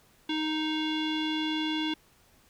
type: tone with low-pass filter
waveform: square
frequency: 311.1 Hz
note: D#4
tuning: in tune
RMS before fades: -30 dBFS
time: 0.29-1.94 s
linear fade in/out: 5 ms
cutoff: 3300 Hz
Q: 6
effects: pink hiss -62 dBFS RMS until 2.49 s